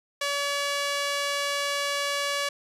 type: tone with band-pass filter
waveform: sawtooth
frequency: 569 Hz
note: C#5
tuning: 45 cents sharp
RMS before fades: -28 dBFS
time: 0.21-2.49 s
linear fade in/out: 5 ms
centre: 3500 Hz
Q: 0.52
effects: resampled to 32000 Hz